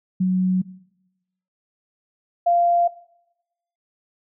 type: tone pair in turn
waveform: sine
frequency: 185 / 693 Hz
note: F#3 / F5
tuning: 0 / -14 cents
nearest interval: octave + major seventh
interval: 2286 cents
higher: second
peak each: -16 / -14 dBFS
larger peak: second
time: 0.2-0.62 / 2.46-2.88 s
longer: neither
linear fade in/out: 10 ms
effects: noise-tail reverb RT60 0.9 s tail -20 dB re dry